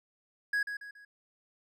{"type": "tone with echo", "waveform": "triangle", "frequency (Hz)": 1661.2, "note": "G#6", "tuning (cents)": 0, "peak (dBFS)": -25, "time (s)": [0.53, 0.63], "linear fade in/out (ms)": 5, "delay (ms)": 140, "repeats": 3, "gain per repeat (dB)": -8, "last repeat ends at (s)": 1.05, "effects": []}